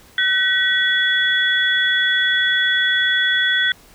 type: tone cluster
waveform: sine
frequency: 1514 / 1920 / 3382 Hz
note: F#6 / B6 / G#7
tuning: +39 / -49 / +31 cents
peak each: -19 dBFS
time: 0.18-3.72 s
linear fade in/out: 2 ms
effects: pink hiss -48 dBFS RMS until 3.94 s